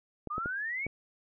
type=clicks; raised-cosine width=2 ms; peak=-24 dBFS; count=4; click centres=0.273 / 0.381 / 0.459 / 0.866 s
type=exponential sweep; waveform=sine; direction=up; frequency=1175 to 2301 Hz; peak=-32 dBFS; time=0.3-0.87 s; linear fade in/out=10 ms
effects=none